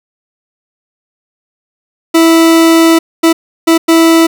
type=tone bursts at uneven times; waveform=40% pulse; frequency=328.5 Hz; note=E4; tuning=6 cents flat; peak=-3 dBFS; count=4; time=2.14-2.99 / 3.23-3.33 / 3.67-3.78 / 3.88-4.27 s; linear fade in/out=10 ms; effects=none